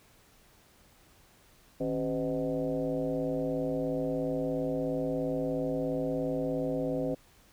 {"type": "tone with frequency modulation", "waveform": "sine", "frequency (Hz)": 390, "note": "G4", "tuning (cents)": -9, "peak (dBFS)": -28, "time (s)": [1.8, 7.15], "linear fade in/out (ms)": 10, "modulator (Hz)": 117, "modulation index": 1.9, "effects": ["pink hiss -61 dBFS RMS until 7.52 s"]}